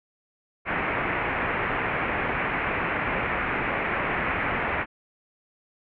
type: low-pass noise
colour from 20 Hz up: white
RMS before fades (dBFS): -27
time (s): 0.65-4.86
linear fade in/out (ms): 50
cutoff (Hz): 2400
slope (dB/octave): 48
effects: none